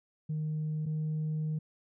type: tone pair in turn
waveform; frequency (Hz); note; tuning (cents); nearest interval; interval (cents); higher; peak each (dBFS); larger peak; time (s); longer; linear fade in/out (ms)
sine; 154.3 / 154.95; D#3 / D#3; -14 / -7; unison; 7; second; -29 / -28; second; 0.29-0.86 / 0.86-1.59; second; 10
effects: tanh soft clip ceiling -28 dBFS